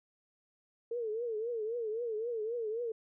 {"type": "tone with vibrato", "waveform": "sine", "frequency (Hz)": 453.4, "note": "A#4", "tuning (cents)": -48, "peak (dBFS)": -33, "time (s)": [0.91, 2.92], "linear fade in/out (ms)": 5, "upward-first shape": "triangle", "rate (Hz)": 3.8, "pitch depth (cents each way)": 140, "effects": []}